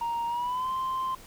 sine tone with pitch glide, 935 to 1043.5 Hz, A#5 to C6, +5 to -5 cents, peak -25 dBFS, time 0.01-1.15 s, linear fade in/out 5 ms, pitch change +190 cents, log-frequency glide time 0.27-0.71 s, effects tanh soft clip ceiling -26 dBFS + pink hiss -50 dBFS RMS until 1.26 s

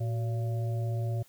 harmonic tone with a mistuned harmonic, 114.6 Hz, A#2, 29 cents flat, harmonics 1 / 3 / 5 / 6, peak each -28 / -43 / -43 / -45 dBFS, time 0-1.23 s, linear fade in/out 10 ms, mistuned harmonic 3, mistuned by +140 cents, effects white hiss -61 dBFS RMS until 1.28 s

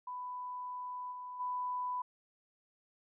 sine tone with level steps, 995 Hz, B5, 13 cents sharp, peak -39 / -42 / -34 dBFS, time 0.07-2.02 s, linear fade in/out 5 ms, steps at 1.11 / 1.39 s, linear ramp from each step 20 ms, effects none

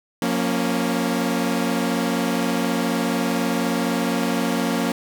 sawtooth chord, Bb minor, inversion second, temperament equal with one note detuned, 178.28 / 233.1 / 277.2 Hz, F3 / Bb3 / Db4, +36 / 0 / 0 cents, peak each -22 / -19 / -21 dBFS, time 0.22-4.92 s, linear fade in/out 2 ms, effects none

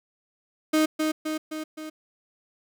35% pulse tone with echo, 311.1 Hz, D#4, in tune, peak -17 dBFS, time 0.73-0.86 s, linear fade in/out 10 ms, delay 260 ms, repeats 4, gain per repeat -4 dB, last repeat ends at 1.9 s, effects none

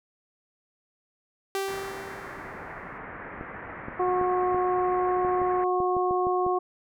sawtooth tone with exponential decay, 390 Hz, G4, 9 cents flat, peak -22 dBFS, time 1.55-2.98 s, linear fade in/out 1 ms, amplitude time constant 310 ms
white low-pass noise, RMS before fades -40 dBFS, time 1.68-5.64 s, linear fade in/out 0 ms, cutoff 2000 Hz, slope 48 dB/octave
clicks, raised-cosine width 2 ms, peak -22 dBFS, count 11, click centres 3.411 / 3.884 / 4.213 / 4.546 / 5.249 / 5.417 / 5.803 / 5.967 / 6.11 / 6.269 / 6.465 s
harmonic tone, 364 Hz, F#4, 28 cents flat, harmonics 1 / 2 / 3, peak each -25 / -27 / -29 dBFS, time 3.99-6.59 s, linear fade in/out 10 ms
effects none

